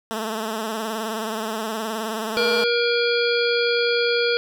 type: tone with vibrato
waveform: 10% pulse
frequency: 220 Hz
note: A3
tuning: in tune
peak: -17 dBFS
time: 0.11-2.64 s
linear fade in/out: 0 ms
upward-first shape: triangle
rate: 19 Hz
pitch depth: 74 cents each way
type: harmonic tone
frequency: 475.2 Hz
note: A#4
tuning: 33 cents sharp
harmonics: 1 / 3 / 5 / 7 / 9 / 10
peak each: -20 / -25 / -27 / -28 / -30 / -30 dBFS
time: 2.37-4.37 s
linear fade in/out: 0 ms
effects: none